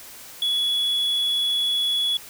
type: tone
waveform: sine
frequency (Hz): 3384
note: G#7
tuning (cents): +32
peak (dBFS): -17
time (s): 0.42-2.17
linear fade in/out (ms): 2
effects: tanh soft clip ceiling -19 dBFS + white hiss -42 dBFS RMS until 2.29 s